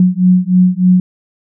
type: beating tone pair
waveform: sine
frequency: 180.8 / 184.1 Hz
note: F#3 / F#3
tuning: -40 / -8 cents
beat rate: 3.3 Hz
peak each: -10 dBFS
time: 0-1 s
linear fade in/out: 2 ms
effects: none